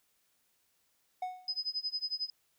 triangle tone with exponential decay, 736 Hz, F#5, 9 cents flat, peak -29 dBFS, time 1.22-1.57 s, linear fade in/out 5 ms, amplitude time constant 75 ms
sine tone with tremolo, 5030 Hz, D#8, 18 cents sharp, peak -30 dBFS, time 1.48-2.3 s, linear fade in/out 2 ms, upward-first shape sine, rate 11 Hz, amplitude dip 95%
effects white hiss -74 dBFS RMS until 2.58 s

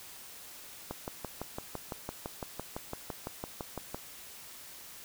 click train, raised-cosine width 1 ms, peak -22 dBFS, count 19, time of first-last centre 0.91-3.945 s, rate 5.93 Hz, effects white hiss -49 dBFS RMS until 5.04 s

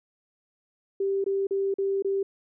sine tone with dropouts, 392 Hz, G4, in tune, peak -23 dBFS, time 1-2.23 s, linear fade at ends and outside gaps 5 ms, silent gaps 1.242-1.262 / 1.47-1.508 / 1.741-1.784 / 2.024-2.046 s, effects none

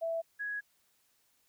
sine tone pair in turn, 661 / 1667.5 Hz, E5 / G#6, +5 / +7 cents, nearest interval octave + major third, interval 1602 cents, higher second, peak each -31 / -34 dBFS, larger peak first, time 0.01-0.22 / 0.39-0.61 s, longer second, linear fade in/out 20 ms, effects white hiss -72 dBFS RMS until 1.48 s

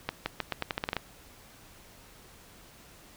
accelerating click train, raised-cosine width 0.3 ms, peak -13 dBFS, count 11, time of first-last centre 0.09-0.967 s, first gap 170 ms, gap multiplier 0.84, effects pink hiss -54 dBFS RMS until 3.16 s

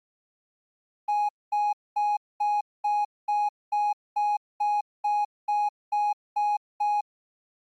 triangle tone bursts, 830.6 Hz, G#5, in tune, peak -19 dBFS, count 14, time 1.08-7.01 s, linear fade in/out 10 ms, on 210 ms, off 230 ms, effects tanh soft clip ceiling -17 dBFS + Opus 32 kbps

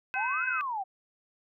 harmonic tone, 512 Hz, C5, 38 cents flat, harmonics 2 / 3 / 4 / 5, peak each -43 / -32 / -43 / -33 dBFS, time 0.14-0.61 s, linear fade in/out 0 ms
sine exponential two-way sweep, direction up then down, 740 to 1581 to 740 Hz, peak -30 dBFS, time 0.15-0.84 s, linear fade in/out 20 ms, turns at 0.47 s
effects none

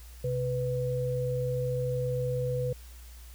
sine tone pair together, 130.22 / 496.8 Hz, C3 / B4, -8 / +10 cents, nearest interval octave + major seventh, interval 2318 cents, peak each -30 / -30 dBFS, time 0.24-2.73 s, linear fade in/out 5 ms, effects added 60 Hz sine -45 dBFS peak until 3.34 s + white hiss -55 dBFS RMS until 3.34 s

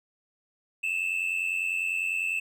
triangle tone pair together, 2598 / 2688 Hz, E7 / E7, -26 / +33 cents, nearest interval minor second, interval 59 cents, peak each -26 / -27 dBFS, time 0.83-2.4 s, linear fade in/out 10 ms, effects tanh soft clip ceiling -21 dBFS

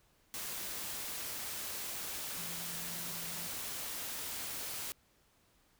sine tone in noise, 170.4 Hz, F3, 42 cents flat, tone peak -51 dBFS, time 2.37-3.47 s, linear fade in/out 0 ms, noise white, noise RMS -41 dBFS, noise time 0.34-4.92 s, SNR -13 dB, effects pink hiss -70 dBFS RMS until 5.79 s

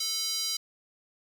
square tone with high-pass filter, 440 Hz, A4, in tune, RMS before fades -31 dBFS, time 0-0.57 s, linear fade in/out 5 ms, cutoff 4600 Hz, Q 3.3, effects none

